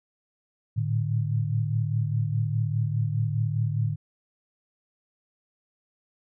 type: tone cluster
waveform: sine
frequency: 109.9 / 114.8 / 148.7 Hz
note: A2 / A#2 / D3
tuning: -2 / -26 / +22 cents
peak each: -25 / -32 / -28 dBFS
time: 0.76-3.96 s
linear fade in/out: 20 ms
effects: none